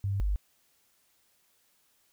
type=tone pair in turn; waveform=sine; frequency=98.8 / 50.16 Hz; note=G2 / G1; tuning=+14 / +41 cents; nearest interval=octave; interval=1173 cents; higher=first; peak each=-27 / -25 dBFS; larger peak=second; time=0.04-0.2 / 0.2-0.36 s; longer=neither; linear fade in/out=0 ms; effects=white hiss -69 dBFS RMS until 2.12 s